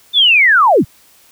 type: linear sweep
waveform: sine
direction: down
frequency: 3603 to 65.41 Hz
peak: -6 dBFS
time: 0.13-0.85 s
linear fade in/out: 50 ms
effects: white hiss -48 dBFS RMS until 1.31 s